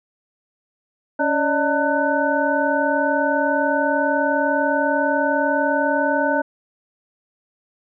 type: tone cluster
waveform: sine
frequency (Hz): 281.8 / 571 / 611 / 901 / 1497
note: C#4 / D5 / D#5 / A5 / F#6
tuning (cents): +29 / -49 / -32 / +41 / +20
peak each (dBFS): -23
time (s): 1.19-6.42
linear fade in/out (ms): 10
effects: none